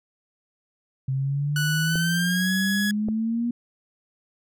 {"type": "exponential sweep", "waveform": "sine", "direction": "up", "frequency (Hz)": [131.4, 240.3], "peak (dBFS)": -22, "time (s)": [1.08, 3.51], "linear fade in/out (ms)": 5}
{"type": "tone with pitch glide", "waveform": "sawtooth", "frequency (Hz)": [1480, 1680.5], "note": ["F#6", "G#6"], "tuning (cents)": [0, 20], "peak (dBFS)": -21, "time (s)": [1.56, 2.91], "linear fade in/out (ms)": 2, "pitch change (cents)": 220, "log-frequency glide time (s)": [1.84, 2.51]}
{"type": "clicks", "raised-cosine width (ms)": 2, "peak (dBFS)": -18, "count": 2, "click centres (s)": [1.956, 3.086]}
{"effects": []}